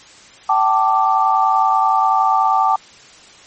sine chord, G suspended second, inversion none, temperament equal with one note detuned, 769.6 / 880 / 1174.7 Hz, G5 / A5 / D6, -32 / 0 / 0 cents, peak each -16 dBFS, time 0.49-2.76 s, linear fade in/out 5 ms, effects white hiss -43 dBFS RMS until 3.46 s + MP3 32 kbps

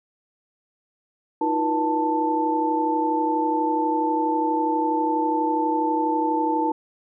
sine tone cluster, 315.9 / 348.1 / 482.6 / 884 Hz, D#4 / F4 / B4 / A5, +26 / -6 / -40 / +8 cents, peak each -24 / -31 / -29 / -22 dBFS, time 1.41-6.72 s, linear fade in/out 5 ms, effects none

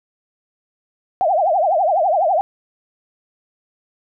sine tone with vibrato, 698.5 Hz, F5, in tune, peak -13 dBFS, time 1.21-2.41 s, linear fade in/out 0 ms, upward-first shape triangle, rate 12 Hz, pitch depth 280 cents each way, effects none

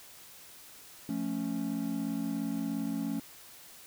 triangle chord, F augmented, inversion none, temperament equal with one note detuned, 174.11 / 220 / 277.2 Hz, F3 / A3 / C#4, -5 / 0 / 0 cents, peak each -37 / -33 / -32 dBFS, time 1.09-3.2 s, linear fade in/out 2 ms, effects white hiss -52 dBFS RMS until 3.86 s

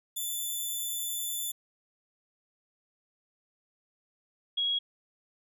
5% pulse / sine tone pair in turn, 3509 / 3312 Hz, A7 / G#7, -5 / -5 cents, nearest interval minor second, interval 100 cents, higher first, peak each -24 / -26 dBFS, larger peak first, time 0.16-1.52 / 4.57-4.79 s, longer first, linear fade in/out 10 ms, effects none

